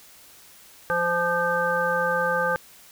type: harmonic tone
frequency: 172.9 Hz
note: F3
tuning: 17 cents flat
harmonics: 1 / 3 / 5 / 7 / 9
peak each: -35 / -25 / -29 / -28 / -25 dBFS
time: 0.9-2.56 s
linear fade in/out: 0 ms
effects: white hiss -50 dBFS RMS until 2.91 s